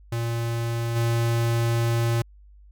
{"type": "tone with level steps", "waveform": "square", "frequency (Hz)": 116.54, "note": "A#2", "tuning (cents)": 0, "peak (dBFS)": [-25, -21], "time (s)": [0.12, 2.22], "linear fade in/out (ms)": 5, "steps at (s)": 0.95, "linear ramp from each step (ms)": 20, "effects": ["added 50 Hz sine -47 dBFS peak until 2.71 s"]}